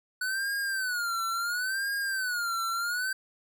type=tone with vibrato; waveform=square; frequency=1480 Hz; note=F#6; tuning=in tune; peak=-29 dBFS; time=0.21-3.13 s; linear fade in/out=5 ms; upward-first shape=sine; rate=0.72 Hz; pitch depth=160 cents each way; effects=none